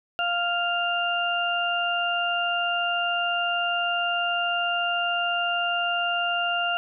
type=harmonic tone; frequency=698.5 Hz; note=F5; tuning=in tune; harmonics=1 / 2 / 4; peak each=-27 / -27 / -27 dBFS; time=0.19-6.77 s; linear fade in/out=0 ms; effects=none